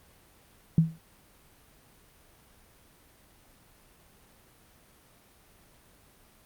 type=tone with exponential decay; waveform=sine; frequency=162.2 Hz; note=E3; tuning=28 cents flat; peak=-14 dBFS; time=0.78-0.98 s; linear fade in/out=2 ms; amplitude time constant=43 ms; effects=pink hiss -59 dBFS RMS until 6.45 s + Opus 32 kbps